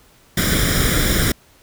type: noise with comb filter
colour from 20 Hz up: pink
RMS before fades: -17 dBFS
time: 0.37-1.32 s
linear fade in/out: 5 ms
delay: 0.56 ms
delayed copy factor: +0.8
effects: pink hiss -52 dBFS RMS until 1.62 s